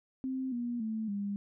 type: tone with pitch steps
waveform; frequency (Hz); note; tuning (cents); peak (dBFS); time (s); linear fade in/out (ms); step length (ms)
sine; 261.6 / 239.9 / 220 / 201.7; C4 / A#3 / A3 / G3; 0 / +50 / 0 / +50; -32; 0.24-1.36; 0; 280
effects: none